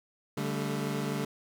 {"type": "chord", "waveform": "25% pulse", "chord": "D suspended fourth", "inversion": "none", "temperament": "equal with one note detuned", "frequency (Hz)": [143.98, 196, 220], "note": ["D3", "G3", "A3"], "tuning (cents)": [-34, 0, 0], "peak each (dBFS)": [-30, -32, -32], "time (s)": [0.37, 1.25], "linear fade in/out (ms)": 5, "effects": []}